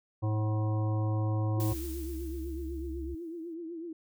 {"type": "harmonic tone", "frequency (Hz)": 107.5, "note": "A2", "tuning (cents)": -40, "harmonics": [1, 3, 5, 7, 9, 10], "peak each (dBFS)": [-27, -37, -41, -44, -46, -47], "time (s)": [0.22, 1.74], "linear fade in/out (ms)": 20}
{"type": "tone with vibrato", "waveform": "sine", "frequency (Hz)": 333.4, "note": "E4", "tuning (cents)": 20, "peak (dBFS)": -37, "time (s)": [1.57, 3.93], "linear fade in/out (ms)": 5, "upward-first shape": "triangle", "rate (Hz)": 8, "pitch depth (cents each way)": 100}
{"type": "noise with exponential decay", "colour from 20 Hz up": "blue", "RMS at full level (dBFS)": -40, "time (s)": [1.6, 3.54], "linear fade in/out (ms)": 0, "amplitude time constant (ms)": 420}
{"type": "tone", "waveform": "sine", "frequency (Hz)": 68, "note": "C#2", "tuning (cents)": -33, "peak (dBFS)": -36, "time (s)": [1.7, 3.15], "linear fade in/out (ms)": 5}
{"effects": []}